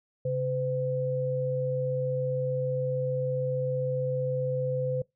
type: tone pair together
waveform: sine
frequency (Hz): 135.5 / 508.8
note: C#3 / C5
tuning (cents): -39 / -48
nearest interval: octave + major seventh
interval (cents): 2291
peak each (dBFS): -30 / -28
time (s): 0.25-5.02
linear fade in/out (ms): 5
effects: noise-tail reverb RT60 0.2 s tail -24 dB re dry